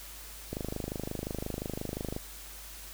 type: click train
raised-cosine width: 2 ms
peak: -21 dBFS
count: 43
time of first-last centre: 0.53-2.164 s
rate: 25.7 Hz
effects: added 50 Hz sine -49 dBFS peak until 2.93 s + white hiss -47 dBFS RMS until 2.93 s